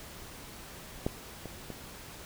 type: clicks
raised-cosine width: 2 ms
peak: -15 / -26 / -26 dBFS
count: 3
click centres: 1.065 / 1.457 / 1.703 s
effects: pink hiss -47 dBFS RMS until 2.25 s